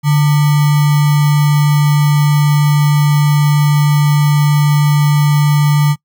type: tone with sample-and-hold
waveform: sine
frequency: 146.83 Hz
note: D3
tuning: in tune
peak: -7 dBFS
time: 0.03-5.96 s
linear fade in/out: 50 ms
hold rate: 1050 Hz
effects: noise-tail reverb RT60 0.1 s tail -24 dB re dry